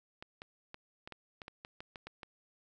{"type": "clicks", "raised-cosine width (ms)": 0.3, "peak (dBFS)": -29, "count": 12, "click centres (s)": [0.225, 0.419, 0.744, 1.075, 1.123, 1.418, 1.481, 1.649, 1.805, 1.958, 2.07, 2.232], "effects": []}